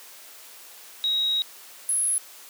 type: tone pair in turn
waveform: sine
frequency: 3808 / 10748 Hz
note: A#7 / E9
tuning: +36 / +33 cents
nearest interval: octave + tritone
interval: 1797 cents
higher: second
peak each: -21 dBFS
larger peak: neither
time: 1.04-1.42 / 1.89-2.18 s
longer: first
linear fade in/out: 0 ms
effects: white hiss -46 dBFS RMS until 2.49 s + high-pass 400 Hz 12 dB/octave